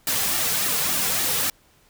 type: noise with flanger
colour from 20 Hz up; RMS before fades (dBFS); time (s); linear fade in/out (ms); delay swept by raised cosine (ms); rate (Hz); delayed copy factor
white; -23; 0.07-1.5; 2; 1.9 to 3.3; 3.5; -0.6
effects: pink hiss -58 dBFS RMS until 1.89 s